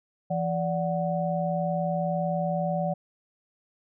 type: tone cluster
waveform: sine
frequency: 169.2 / 582 / 740 Hz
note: E3 / D5 / F#5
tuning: +45 / -16 / 0 cents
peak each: -28 / -29 / -30 dBFS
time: 0.3-2.94 s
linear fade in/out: 10 ms
effects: none